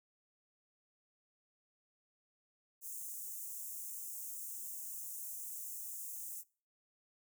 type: high-pass noise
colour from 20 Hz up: white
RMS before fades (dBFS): -45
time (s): 2.81-6.44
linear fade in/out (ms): 50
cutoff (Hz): 6500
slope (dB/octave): 48
effects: noise-tail reverb RT60 0.4 s tail -23 dB re dry